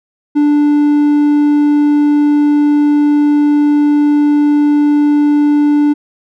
triangle tone, 293.7 Hz, D4, in tune, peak -5 dBFS, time 0.35-5.94 s, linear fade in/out 20 ms, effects none

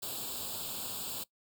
white noise with comb filter, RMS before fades -39 dBFS, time 0.02-1.24 s, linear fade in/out 10 ms, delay 0.25 ms, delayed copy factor +0.9, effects noise-tail reverb RT60 0.1 s tail -20 dB re dry + high-pass 60 Hz 12 dB/octave

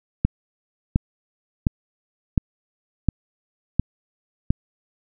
click train, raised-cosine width 5 ms, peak -4 dBFS, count 7, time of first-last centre 0.25-4.505 s, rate 1.41 Hz, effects none

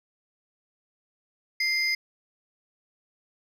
triangle tone pair together, 2093 / 4988 Hz, C7 / D#8, 0 / +3 cents, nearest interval octave + minor third, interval 1503 cents, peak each -23 / -27 dBFS, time 1.6-1.95 s, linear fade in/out 5 ms, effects none

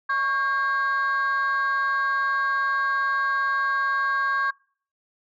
sine tone pair together, 1108.7 / 1608.9 Hz, C#6 / G6, 0 / +45 cents, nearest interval tritone, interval 645 cents, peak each -22 dBFS, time 0.09-4.51 s, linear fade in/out 10 ms, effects noise-tail reverb RT60 0.5 s tail -26 dB re dry + tanh soft clip ceiling -17 dBFS

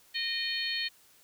harmonic tone with a mistuned harmonic, 617 Hz, D#5, 15 cents flat, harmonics 3 / 4 / 5 / 6 / 7, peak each -36 / -38 / -36 / -40 / -34 dBFS, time 0.14-0.89 s, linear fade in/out 20 ms, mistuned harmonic 4, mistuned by -26 cents, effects white hiss -61 dBFS RMS until 1.23 s

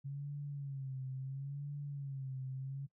sine tone with vibrato, 137.6 Hz, C#3, 12 cents flat, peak -39 dBFS, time 0.04-2.87 s, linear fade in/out 20 ms, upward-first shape sine, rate 0.73 Hz, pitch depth 83 cents each way, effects noise-tail reverb RT60 0.1 s tail -19 dB re dry

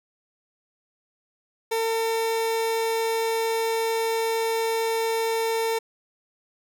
30% pulse tone, 452.2 Hz, A4, 47 cents sharp, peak -20 dBFS, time 1.71-5.79 s, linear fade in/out 10 ms, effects none

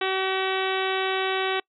harmonic tone, 380.3 Hz, F#4, 48 cents sharp, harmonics 1 / 2 / 3 / 4 / 5 / 6 / 7 / 8 / 9 / 10, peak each -27 / -30 / -32 / -33 / -34 / -35 / -35 / -36 / -37 / -37 dBFS, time 0.01-1.6 s, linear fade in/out 5 ms, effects noise-tail reverb RT60 0.1 s tail -26 dB re dry

